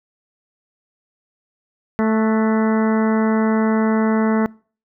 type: harmonic tone with a mistuned harmonic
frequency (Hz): 220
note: A3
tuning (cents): 0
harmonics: 1 / 2 / 3 / 4 / 5 / 6 / 7 / 8 / 9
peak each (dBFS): -16 / -22 / -26 / -28 / -30 / -32 / -33 / -34 / -35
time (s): 1.99-4.46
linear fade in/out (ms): 0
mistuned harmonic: 7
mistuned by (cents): -57
effects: noise-tail reverb RT60 0.4 s tail -24 dB re dry